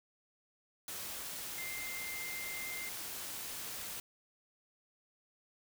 sine tone in noise, 2093 Hz, C7, in tune, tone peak -42 dBFS, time 1.58-2.89 s, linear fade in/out 2 ms, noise white, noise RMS -43 dBFS, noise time 0.88-4 s, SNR -2 dB, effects none

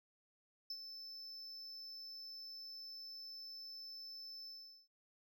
triangle tone with ADSR envelope, 5274 Hz, E8, in tune, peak -39 dBFS, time 0.7-4.88 s, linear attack 4 ms, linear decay 57 ms, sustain -8 dB, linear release 410 ms, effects none

